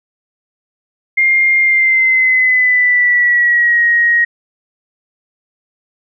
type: tone with pitch glide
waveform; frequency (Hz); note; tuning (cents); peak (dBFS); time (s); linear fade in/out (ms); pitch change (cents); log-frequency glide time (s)
sine; 2116 to 1885.1; C7 to A#6; +19 to +19; -8; 1.17-4.25; 10; -200; 1.6-3.84
effects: none